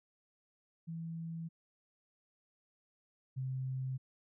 sine tone pair in turn, 164.81 / 130.81 Hz, E3 / C3, 0 / 0 cents, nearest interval major third, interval 400 cents, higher first, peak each -39 / -35 dBFS, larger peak second, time 0.87-1.49 / 3.36-3.98 s, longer neither, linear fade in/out 20 ms, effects none

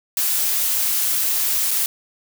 blue noise with dropouts, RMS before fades -20 dBFS, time 0.17-1.86 s, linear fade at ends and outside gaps 1 ms, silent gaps 1.708-1.712 s, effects none

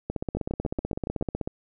two click trains, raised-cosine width 2 ms, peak -16 / -15 dBFS, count 7 / 23, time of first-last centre 0.37-1.212 / 0.1-1.475 s, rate 7.13 / 16 Hz, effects none

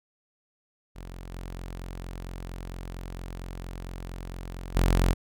sawtooth tone with level steps, 44.37 Hz, F1, 28 cents sharp, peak -35 / -32 / -16 dBFS, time 0.95-5.14 s, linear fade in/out 20 ms, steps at 1.32 / 4.75 s, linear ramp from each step 5 ms, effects none

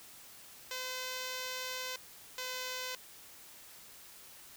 5% pulse tone pair in turn, 511 / 508.8 Hz, C5 / C5, -41 / -48 cents, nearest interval unison, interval 7 cents, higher first, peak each -26 dBFS, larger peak neither, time 0.71-1.96 / 2.38-2.95 s, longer first, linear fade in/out 2 ms, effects white hiss -54 dBFS RMS until 4.56 s

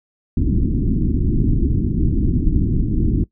pink low-pass noise, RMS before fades -17 dBFS, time 0.37-3.24 s, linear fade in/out 5 ms, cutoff 330 Hz, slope 48 dB/octave, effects noise-tail reverb RT60 0.1 s tail -20 dB re dry

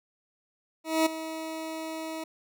20% pulse tone with ADSR envelope, 320 Hz, D#4, 49 cents sharp, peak -15 dBFS, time 0.84-2.24 s, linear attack 220 ms, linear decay 11 ms, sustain -14 dB, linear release 6 ms, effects none

